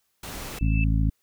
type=noise; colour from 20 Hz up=pink; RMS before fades=-36 dBFS; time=0.23-0.59 s; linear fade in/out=5 ms
type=tone with exponential growth; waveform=sine; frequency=2637 Hz; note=E7; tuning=in tune; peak=-27 dBFS; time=0.33-0.84 s; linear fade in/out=2 ms; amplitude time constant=110 ms
type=harmonic tone; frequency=54.3 Hz; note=A1; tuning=22 cents flat; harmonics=1 / 2 / 3 / 4 / 5; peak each=-21 / -25 / -28 / -33 / -32 dBFS; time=0.61-1.1 s; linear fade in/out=5 ms
effects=white hiss -72 dBFS RMS until 1.22 s